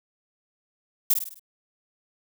violet noise with echo, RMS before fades -19 dBFS, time 1.1-1.14 s, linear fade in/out 5 ms, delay 51 ms, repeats 5, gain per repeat -6 dB, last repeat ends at 1.395 s, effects none

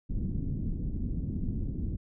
pink low-pass noise, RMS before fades -32 dBFS, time 0.09-1.97 s, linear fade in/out 20 ms, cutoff 260 Hz, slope 24 dB/octave, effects none

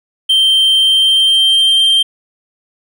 triangle tone with pitch glide, 3136 to 3158 Hz, G7 to G7, 0 to +12 cents, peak -6 dBFS, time 0.29-2.03 s, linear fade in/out 10 ms, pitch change +12 cents, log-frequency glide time 0.74-1.85 s, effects none

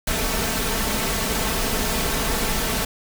pink noise with comb filter, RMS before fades -23 dBFS, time 0.07-2.85 s, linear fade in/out 5 ms, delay 4.5 ms, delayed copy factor +0.55, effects none

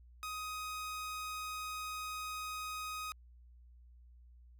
sawtooth tone, 1254 Hz, D#6, 13 cents sharp, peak -36 dBFS, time 0.23-3.12 s, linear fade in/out 0 ms, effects added 60 Hz sine -56 dBFS peak until 4.59 s

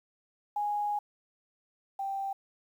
sine tone pair in turn, 828 / 784.2 Hz, G#5 / G5, -5 / 0 cents, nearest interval minor second, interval 95 cents, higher first, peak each -28 / -31 dBFS, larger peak first, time 0.56-0.99 / 1.99-2.33 s, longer first, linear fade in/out 5 ms, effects 10-bit

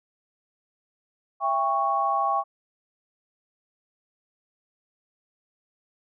sine chord, C# diminished, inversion first, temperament just, 665.2 / 798.3 / 1108.7 Hz, E5 / G5 / C#6, +16 / +31 / 0 cents, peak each -30 / -25 / -24 dBFS, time 1.4-2.44 s, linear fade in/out 50 ms, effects none

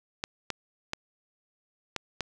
clicks, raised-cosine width 0.2 ms, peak -13 dBFS, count 5, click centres 0.239 / 0.503 / 0.934 / 1.963 / 2.207 s, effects none

